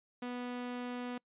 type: tone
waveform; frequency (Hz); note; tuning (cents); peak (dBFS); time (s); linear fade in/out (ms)
sawtooth; 246; B3; -7; -34; 0.22-1.18; 5
effects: noise-tail reverb RT60 0.1 s tail -25 dB re dry + resampled to 8000 Hz